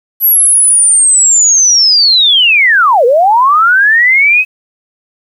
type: linear two-way sweep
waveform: sine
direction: down then up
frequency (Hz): 11840 to 456.1 to 2574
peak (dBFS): -4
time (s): 0.2-4.45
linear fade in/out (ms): 50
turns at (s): 3.05
effects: 7-bit